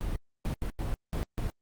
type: noise bursts at uneven times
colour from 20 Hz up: brown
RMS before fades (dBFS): -31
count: 6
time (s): 0.01-0.16 / 0.45-0.54 / 0.62-0.7 / 0.79-0.94 / 1.13-1.23 / 1.38-1.5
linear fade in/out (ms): 0
effects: Opus 32 kbps